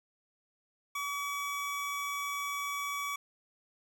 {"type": "tone", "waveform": "25% pulse", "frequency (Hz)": 1139, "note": "C#6", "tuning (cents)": 47, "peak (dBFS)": -30, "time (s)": [0.95, 3.16], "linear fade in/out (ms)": 5, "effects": ["12-bit"]}